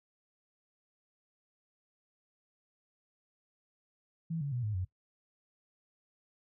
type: tone with pitch steps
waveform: sine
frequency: 163.8 / 141.77 / 122.71 / 106.21 / 91.93 Hz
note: E3 / C#3 / B2 / G#2 / F#2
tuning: -11 / +39 / -11 / +39 / -11 cents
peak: -32 dBFS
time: 4.3-4.85 s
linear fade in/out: 10 ms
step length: 110 ms
effects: noise-tail reverb RT60 0.1 s tail -17 dB re dry